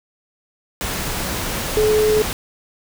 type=tone in noise; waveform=sine; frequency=428.7 Hz; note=A4; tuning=45 cents flat; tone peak=-13 dBFS; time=1.77-2.22 s; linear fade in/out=0 ms; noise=pink; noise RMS=-24 dBFS; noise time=0.81-2.33 s; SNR=+8 dB; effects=none